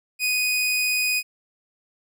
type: tone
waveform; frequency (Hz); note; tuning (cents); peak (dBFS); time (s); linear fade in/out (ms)
sawtooth; 2489; D#7; 0; -17; 0.19-1.23; 50
effects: none